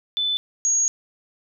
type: tone pair in turn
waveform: sine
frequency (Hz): 3507 / 6620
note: A7 / G#8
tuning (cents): -6 / -6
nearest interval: major seventh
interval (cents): 1100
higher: second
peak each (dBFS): -20 / -17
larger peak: second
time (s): 0.17-0.37 / 0.65-0.88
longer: second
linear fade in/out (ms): 0
effects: none